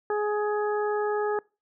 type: harmonic tone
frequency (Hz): 418.6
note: G#4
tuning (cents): +14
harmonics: 1 / 2 / 3 / 4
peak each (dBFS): -25 / -31 / -35 / -37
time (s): 0.1-1.39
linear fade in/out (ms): 2
effects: noise-tail reverb RT60 0.3 s tail -25 dB re dry